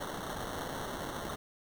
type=noise with sample-and-hold; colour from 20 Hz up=white; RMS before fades=-39 dBFS; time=0-1.36 s; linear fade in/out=10 ms; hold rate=2450 Hz; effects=none